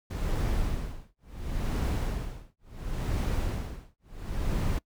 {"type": "noise with tremolo", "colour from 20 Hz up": "brown", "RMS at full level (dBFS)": -27, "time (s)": [0.1, 4.79], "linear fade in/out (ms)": 10, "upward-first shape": "sine", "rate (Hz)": 0.71, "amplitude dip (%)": 100, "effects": ["noise-tail reverb RT60 0.1 s tail -23 dB re dry"]}